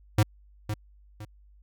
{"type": "tone with echo", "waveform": "square", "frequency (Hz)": 105.8, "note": "G#2", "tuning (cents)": 33, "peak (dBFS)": -18, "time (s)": [0.18, 0.23], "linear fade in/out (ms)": 5, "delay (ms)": 510, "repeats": 2, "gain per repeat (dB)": -10, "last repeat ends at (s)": 1.25, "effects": ["added 50 Hz sine -53 dBFS peak until 1.62 s"]}